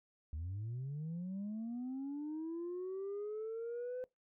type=linear sweep; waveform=sine; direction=up; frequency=73 to 510 Hz; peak=-37 dBFS; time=0.33-4.04 s; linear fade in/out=0 ms; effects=noise-tail reverb RT60 0.2 s tail -24 dB re dry + tanh soft clip ceiling -37 dBFS